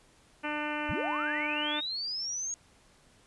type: harmonic tone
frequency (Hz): 298.8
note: D4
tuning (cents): +30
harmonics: 1 / 2 / 3 / 4 / 5 / 6 / 7 / 8 / 9 / 10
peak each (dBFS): -37 / -40 / -38 / -42 / -39 / -42 / -44 / -41 / -43 / -47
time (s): 0.43-1.81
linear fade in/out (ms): 20
type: linear sweep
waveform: sine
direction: up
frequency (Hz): 40.16 to 6645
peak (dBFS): -32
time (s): 0.89-2.54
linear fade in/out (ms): 0
effects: pink hiss -62 dBFS RMS until 3.26 s + resampled to 24000 Hz